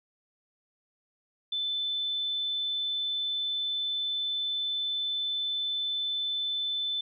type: tone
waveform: sine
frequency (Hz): 3520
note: A7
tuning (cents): 0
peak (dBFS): -28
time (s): 1.52-7.01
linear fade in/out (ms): 5
effects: none